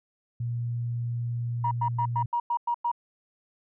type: tone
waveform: sine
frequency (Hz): 118.9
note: A#2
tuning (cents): +35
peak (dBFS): -27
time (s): 0.4-2.26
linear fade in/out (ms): 5
type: tone bursts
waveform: sine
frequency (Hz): 951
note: A#5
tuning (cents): +34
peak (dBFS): -23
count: 8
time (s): 1.64-2.916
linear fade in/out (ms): 5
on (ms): 72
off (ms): 100
effects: tanh soft clip ceiling -15 dBFS